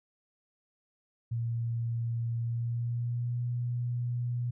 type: tone with pitch glide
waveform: sine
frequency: 116.54 to 121.28 Hz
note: A#2 to B2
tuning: 0 to -31 cents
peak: -29 dBFS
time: 1.31-4.51 s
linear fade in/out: 10 ms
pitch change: +69 cents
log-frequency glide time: 2.39-3.41 s
effects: none